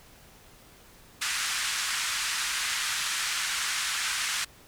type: band-pass noise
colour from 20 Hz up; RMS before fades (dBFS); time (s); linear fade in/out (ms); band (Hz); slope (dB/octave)
pink; -30; 1.21-4.45; 10; 1300 to 9700; 24
effects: pink hiss -54 dBFS RMS until 4.67 s